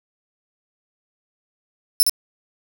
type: tone with echo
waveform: 10% pulse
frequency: 5300 Hz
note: E8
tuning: 9 cents sharp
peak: -5 dBFS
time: 2-2.03 s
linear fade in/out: 0 ms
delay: 65 ms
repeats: 1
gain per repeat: -4 dB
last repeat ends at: 2.095 s
effects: none